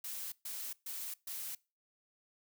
blue noise bursts, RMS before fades -42 dBFS, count 4, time 0.04-1.55 s, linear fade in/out 5 ms, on 280 ms, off 130 ms, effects noise-tail reverb RT60 0.3 s tail -23 dB re dry

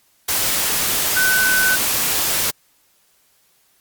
sine tone in noise, 1511 Hz, F#6, 36 cents sharp, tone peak -15 dBFS, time 1.16-1.76 s, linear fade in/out 10 ms, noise white, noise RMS -19 dBFS, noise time 0.28-2.51 s, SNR +1 dB, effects white hiss -59 dBFS RMS until 3.8 s + Opus 48 kbps

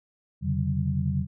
sine tone cluster, 85.1 / 134.5 / 144.9 / 189.5 Hz, F2 / C3 / D3 / F#3, -44 / +48 / -23 / +42 cents, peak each -29 dBFS, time 0.41-1.27 s, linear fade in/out 50 ms, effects none

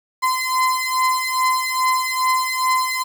35% pulse beating tone pair, 1027 / 1029.4 Hz, C6 / C6, -33 / -29 cents, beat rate 2.4 Hz, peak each -19 / -18 dBFS, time 0.22-3.04 s, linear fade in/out 20 ms, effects 8-bit

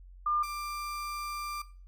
sine / 35% pulse tone pair in turn, 1200 / 1185.5 Hz, D6 / D6, +37 / +16 cents, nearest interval unison, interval 21 cents, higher first, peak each -26 / -33 dBFS, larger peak first, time 0.26-0.43 / 0.43-1.62 s, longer second, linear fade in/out 5 ms, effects noise-tail reverb RT60 0.4 s tail -18 dB re dry + added 45 Hz sine -48 dBFS peak until 1.87 s

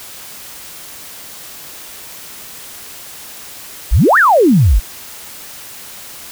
sine exponential two-way sweep, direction up then down, 40.69 to 1900 to 40.69 Hz, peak -6 dBFS, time 3.91-4.8 s, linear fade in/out 20 ms, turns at 4.18 s, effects white hiss -33 dBFS RMS until 6.31 s

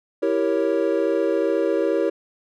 triangle chord, E diminished seventh, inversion none, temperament equal, 329.6 / 392 / 466.2 / 554.4 Hz, E4 / G4 / Bb4 / Db5, 0 / 0 / 0 / 0 cents, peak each -22 dBFS, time 0.22-2.1 s, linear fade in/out 10 ms, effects none

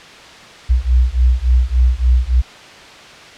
sine beating tone pair, 60.2 / 63.7 Hz, B1 / C2, -44 / -46 cents, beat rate 3.5 Hz, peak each -13 dBFS, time 0.69-2.42 s, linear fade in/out 20 ms, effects white hiss -37 dBFS RMS until 3.37 s + low-pass 4000 Hz 12 dB/octave

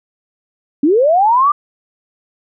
sine linear sweep, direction up, 266.5 to 1204 Hz, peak -8 dBFS, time 0.83-1.52 s, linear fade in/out 5 ms, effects none

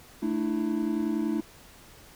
triangle chord, A suspended fourth, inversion none, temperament equal with one note detuned, 220 / 299 / 329.6 Hz, A3 / D4 / E4, 0 / +31 / 0 cents, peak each -28 dBFS, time 0.22-1.41 s, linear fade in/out 10 ms, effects pink hiss -52 dBFS RMS until 2.15 s

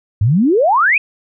sine exponential sweep, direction up, 93.9 to 2600 Hz, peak -9 dBFS, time 0.21-0.98 s, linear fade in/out 5 ms, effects none

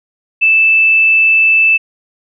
sine tone, 2637 Hz, E7, in tune, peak -6 dBFS, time 0.41-1.78 s, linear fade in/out 20 ms, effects none

